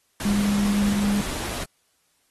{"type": "tone in noise", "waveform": "sine", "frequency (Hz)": 203.5, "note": "G#3", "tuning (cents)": -35, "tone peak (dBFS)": -19, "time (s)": [0.25, 1.21], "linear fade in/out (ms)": 2, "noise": "pink", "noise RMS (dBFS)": -31, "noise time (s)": [0.2, 1.64], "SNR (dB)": 9, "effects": ["white hiss -67 dBFS RMS until 2.3 s", "AAC 32 kbps"]}